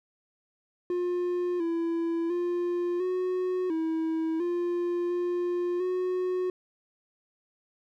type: tone with pitch steps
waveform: triangle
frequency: 355.2 / 334.2 / 350.9 / 366.8 / 322.6 / 349.5 / 352.7 / 366 Hz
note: F4 / E4 / F4 / F#4 / E4 / F4 / F4 / F#4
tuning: +29 / +24 / +8 / -15 / -37 / +1 / +17 / -19 cents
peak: -24 dBFS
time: 0.9-6.5 s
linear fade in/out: 2 ms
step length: 700 ms
effects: none